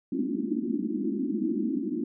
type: band-pass noise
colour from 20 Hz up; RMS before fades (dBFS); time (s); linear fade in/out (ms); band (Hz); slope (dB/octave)
pink; -29; 0.12-2.04; 5; 200 to 350; 96
effects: none